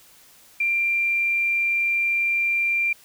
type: tone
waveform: sine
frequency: 2374 Hz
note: D7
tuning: 18 cents sharp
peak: -19 dBFS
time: 0.6-2.93 s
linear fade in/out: 5 ms
effects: white hiss -52 dBFS RMS until 3.04 s